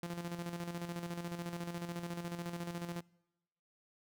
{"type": "tone with tremolo", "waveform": "sawtooth", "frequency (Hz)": 172.3, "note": "F3", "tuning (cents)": -23, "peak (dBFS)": -34, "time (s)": [0.03, 3.01], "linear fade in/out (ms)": 2, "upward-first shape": "square", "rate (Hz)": 14, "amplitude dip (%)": 55, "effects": ["noise-tail reverb RT60 1.0 s tail -25 dB re dry"]}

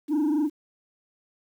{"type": "tone with frequency modulation", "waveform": "sine", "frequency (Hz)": 300.7, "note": "D4", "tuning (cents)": 41, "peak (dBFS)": -18, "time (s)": [0.08, 0.5], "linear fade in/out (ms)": 50, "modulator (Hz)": 24.1, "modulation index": 0.83, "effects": ["tanh soft clip ceiling -20 dBFS", "9-bit"]}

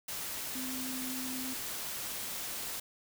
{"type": "tone in noise", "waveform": "sine", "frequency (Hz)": 257.4, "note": "C4", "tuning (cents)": -28, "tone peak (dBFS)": -39, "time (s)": [0.55, 1.54], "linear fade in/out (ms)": 5, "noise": "white", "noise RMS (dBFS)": -39, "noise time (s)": [0.08, 2.8], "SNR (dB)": -3, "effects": []}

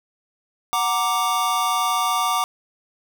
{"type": "chord", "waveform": "square", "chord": "Gb augmented", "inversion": "none", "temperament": "equal", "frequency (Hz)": [740, 932.3, 1174.7], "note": ["Gb5", "Bb5", "D6"], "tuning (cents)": [0, 0, 0], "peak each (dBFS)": [-26, -26, -22], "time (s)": [0.73, 2.44], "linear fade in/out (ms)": 0, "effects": []}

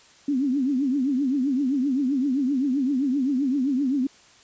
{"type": "tone with vibrato", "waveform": "sine", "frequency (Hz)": 269.3, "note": "C#4", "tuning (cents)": -50, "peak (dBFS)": -20, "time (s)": [0.28, 4.07], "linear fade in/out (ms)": 5, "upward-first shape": "triangle", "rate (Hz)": 7.7, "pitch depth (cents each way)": 180, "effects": ["white hiss -53 dBFS RMS until 4.43 s", "resampled to 16000 Hz"]}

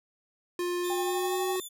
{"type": "tone with pitch glide", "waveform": "square", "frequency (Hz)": [353.3, 370], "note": ["F4", "F#4"], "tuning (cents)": [20, 0], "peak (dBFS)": -29, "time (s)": [0.59, 1.6], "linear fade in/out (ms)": 2, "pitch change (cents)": 80, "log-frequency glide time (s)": [0.79, 1.45]}
{"type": "tone with vibrato", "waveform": "10% pulse", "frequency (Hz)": 3520, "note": "A7", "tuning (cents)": 0, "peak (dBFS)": -32, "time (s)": [0.83, 1.69], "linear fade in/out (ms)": 20, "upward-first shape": "triangle", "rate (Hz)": 4.3, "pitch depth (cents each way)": 36}
{"type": "tone with tremolo", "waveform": "sine", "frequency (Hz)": 796, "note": "G5", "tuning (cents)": 26, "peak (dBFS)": -30, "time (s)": [0.9, 1.56], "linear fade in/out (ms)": 0, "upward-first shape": "triangle", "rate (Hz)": 12, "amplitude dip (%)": 65}
{"effects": []}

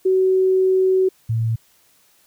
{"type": "tone pair in turn", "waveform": "sine", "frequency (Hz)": [376.1, 113.25], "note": ["F#4", "A#2"], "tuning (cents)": [28, -50], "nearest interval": "octave + major sixth", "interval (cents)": 2078, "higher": "first", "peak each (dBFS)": [-13, -17], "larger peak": "first", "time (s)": [[0.05, 1.09], [1.29, 1.56]], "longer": "first", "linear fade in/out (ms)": 10, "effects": ["white hiss -57 dBFS RMS until 2.26 s"]}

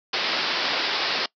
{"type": "low-pass noise", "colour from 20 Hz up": "white", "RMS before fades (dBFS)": -25, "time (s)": [0.13, 1.26], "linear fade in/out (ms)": 5, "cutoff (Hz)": 5200, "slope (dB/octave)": 96, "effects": ["noise-tail reverb RT60 0.1 s tail -22 dB re dry", "high-pass 300 Hz 12 dB/octave"]}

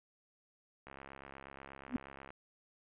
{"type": "click train", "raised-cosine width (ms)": 0.5, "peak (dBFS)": -34, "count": 99, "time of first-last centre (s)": [0.87, 2.305], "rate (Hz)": 68.3}
{"type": "tone with exponential growth", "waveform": "sine", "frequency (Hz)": 249.6, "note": "B3", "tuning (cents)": 19, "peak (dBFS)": -25, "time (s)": [1.88, 1.96], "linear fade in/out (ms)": 0, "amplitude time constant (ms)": 16}
{"effects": ["resampled to 8000 Hz"]}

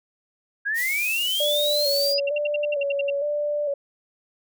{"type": "linear sweep", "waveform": "sine", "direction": "up", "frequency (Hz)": [1598, 4993], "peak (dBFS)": -22, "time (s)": [0.65, 2.2], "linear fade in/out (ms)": 20}
{"type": "high-pass noise", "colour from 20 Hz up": "white", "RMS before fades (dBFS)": -32, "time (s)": [0.74, 2.15], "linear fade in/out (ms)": 50, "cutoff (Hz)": 4900, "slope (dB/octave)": 12}
{"type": "tone with vibrato", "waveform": "sine", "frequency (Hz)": 576, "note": "D5", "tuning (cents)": -34, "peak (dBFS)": -22, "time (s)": [1.4, 3.74], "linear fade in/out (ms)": 5, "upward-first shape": "square", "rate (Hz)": 1.1, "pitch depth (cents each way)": 40}
{"type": "tone bursts", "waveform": "sine", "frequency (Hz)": 2751, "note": "F7", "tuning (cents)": -27, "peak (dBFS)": -25, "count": 11, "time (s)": [2.18, 3.101], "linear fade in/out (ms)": 5, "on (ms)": 21, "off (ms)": 69}
{"effects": []}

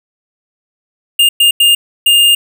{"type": "tone bursts at uneven times", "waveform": "square", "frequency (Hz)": 2820, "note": "F7", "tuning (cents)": 16, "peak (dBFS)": -6, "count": 4, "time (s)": [[1.19, 1.29], [1.4, 1.51], [1.6, 1.75], [2.06, 2.35]], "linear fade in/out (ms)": 5, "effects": []}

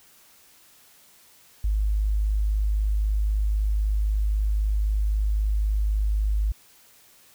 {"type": "tone", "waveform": "sine", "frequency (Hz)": 51.91, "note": "G#1", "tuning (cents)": 0, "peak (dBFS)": -20, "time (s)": [1.64, 6.52], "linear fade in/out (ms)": 5, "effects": ["white hiss -55 dBFS RMS until 7.34 s"]}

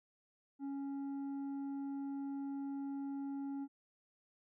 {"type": "tone with tanh clipping", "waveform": "sine", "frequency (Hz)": 277.2, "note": "C#4", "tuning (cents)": 0, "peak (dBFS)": -40, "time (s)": [0.59, 3.68], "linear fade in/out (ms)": 50, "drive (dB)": 6, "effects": []}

